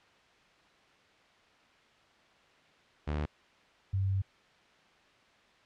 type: tone pair in turn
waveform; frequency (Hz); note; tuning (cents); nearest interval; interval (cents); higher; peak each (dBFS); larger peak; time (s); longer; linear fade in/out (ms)
sawtooth / sine; 74.7 / 96.57; D2 / G2; +30 / -25; major third; 445; second; -27; neither; 3.07-3.26 / 3.93-4.22; second; 10
effects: white hiss -62 dBFS RMS until 5.65 s + low-pass 3000 Hz 12 dB/octave